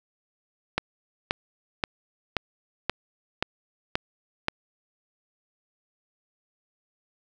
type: click train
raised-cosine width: 0.3 ms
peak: -7 dBFS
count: 8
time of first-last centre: 0.78-4.484 s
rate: 1.89 Hz
effects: none